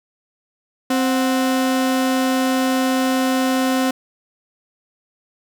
35% pulse tone pair together, 261.6 / 739.9 Hz, C4 / F#5, 0 / 0 cents, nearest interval octave + tritone, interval 1800 cents, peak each -15 / -23 dBFS, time 0.9-3.91 s, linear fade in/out 5 ms, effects none

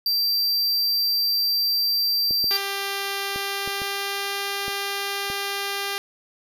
square tone, 4699 Hz, D8, in tune, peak -20 dBFS, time 0.06-2.57 s, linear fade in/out 2 ms
clicks, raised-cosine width 2 ms, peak -22 dBFS, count 7, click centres 2.309 / 2.442 / 3.36 / 3.676 / 3.818 / 4.681 / 5.301 s
5% pulse tone with pitch glide, 396.2 to 398.7 Hz, G4 to G4, +18 to +29 cents, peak -14 dBFS, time 2.51-5.98 s, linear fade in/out 0 ms, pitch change +11 cents, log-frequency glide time 3.21-4.43 s
effects none

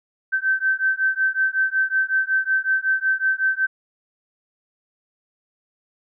sine beating tone pair, 1544 / 1549.4 Hz, G6 / G6, -27 / -21 cents, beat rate 5.4 Hz, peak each -21 dBFS, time 0.32-3.67 s, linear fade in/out 20 ms, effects none

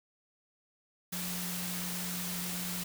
sine tone in noise, 178.4 Hz, F3, 37 cents sharp, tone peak -39 dBFS, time 1.12-2.84 s, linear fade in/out 10 ms, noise white, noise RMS -38 dBFS, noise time 1.12-2.84 s, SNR -4 dB, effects none

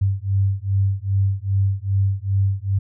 sine beating tone pair, 96.7 / 99.2 Hz, G2 / G2, -23 / +21 cents, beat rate 2.5 Hz, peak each -20 dBFS, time 0.01-2.79 s, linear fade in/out 10 ms, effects none

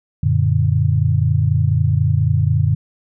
sine chord, Gb augmented, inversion none, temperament equal, 92.5 / 116.54 / 146.83 Hz, Gb2 / Bb2 / D3, 0 / 0 / 0 cents, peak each -17 dBFS, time 0.23-2.75 s, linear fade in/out 5 ms, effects none

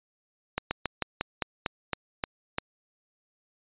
slowing click train, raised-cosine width 0.3 ms, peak -11 dBFS, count 10, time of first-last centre 0.58-2.584 s, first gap 130 ms, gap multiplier 1.13, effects resampled to 8000 Hz

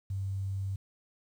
sine tone with quantisation, 97 Hz, G2, 18 cents flat, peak -31 dBFS, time 0.1-0.76 s, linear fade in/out 5 ms, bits 10, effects none

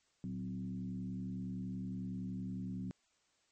sine tone with frequency modulation, 185.3 Hz, F#3, 3 cents sharp, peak -38 dBFS, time 0.24-2.91 s, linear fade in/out 0 ms, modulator 70.8 Hz, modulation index 0.99, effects white hiss -75 dBFS RMS until 3.51 s + MP3 32 kbps

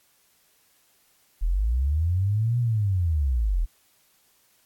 sine linear two-way sweep, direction up then down, 36.75 to 122.6 to 36.75 Hz, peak -20 dBFS, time 1.41-3.66 s, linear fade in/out 20 ms, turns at 2.59 s, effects white hiss -63 dBFS RMS until 4.65 s + AAC 64 kbps

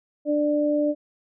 sine tone pair together, 296 / 592 Hz, D4 / D5, +14 / +14 cents, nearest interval octave, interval 1200 cents, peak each -22 dBFS, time 0.25-0.95 s, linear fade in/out 50 ms, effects none

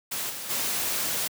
white noise with level steps, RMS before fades -31 / -36 / -28 dBFS, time 0.11-1.28 s, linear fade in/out 10 ms, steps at 0.29 / 0.49 s, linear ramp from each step 20 ms, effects high-pass 100 Hz 12 dB/octave

